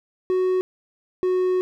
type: tone pair in turn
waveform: triangle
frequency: 370 / 367.7 Hz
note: F#4 / F#4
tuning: 0 / -11 cents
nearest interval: unison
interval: 11 cents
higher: first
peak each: -16 dBFS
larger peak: neither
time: 0.3-0.61 / 1.23-1.61 s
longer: second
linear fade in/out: 0 ms
effects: none